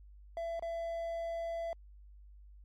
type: tone with dropouts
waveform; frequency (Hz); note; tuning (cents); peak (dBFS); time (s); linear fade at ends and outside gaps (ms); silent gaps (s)
triangle; 670; E5; +28; -33; 0.37-1.73; 1; 0.595-0.624
effects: added 50 Hz sine -52 dBFS peak until 2.64 s + MP3 64 kbps